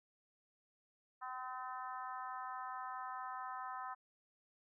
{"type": "harmonic tone", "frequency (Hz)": 255.4, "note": "C4", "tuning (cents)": -42, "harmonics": [3, 4, 5, 6, 7], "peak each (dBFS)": [-48, -46, -47, -56, -56], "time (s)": [1.21, 3.95], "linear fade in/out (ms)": 20, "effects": []}